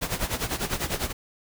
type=noise with tremolo; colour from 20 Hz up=pink; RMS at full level=-26 dBFS; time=0.01-1.13 s; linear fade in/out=20 ms; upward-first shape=sine; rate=10 Hz; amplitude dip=80%; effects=none